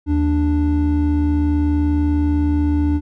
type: tone pair together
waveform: triangle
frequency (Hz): 77.68 / 293.7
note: D#2 / D4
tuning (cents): -2 / 0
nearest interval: octave + major seventh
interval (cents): 2302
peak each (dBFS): -15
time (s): 0.06-3.01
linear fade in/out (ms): 50
effects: none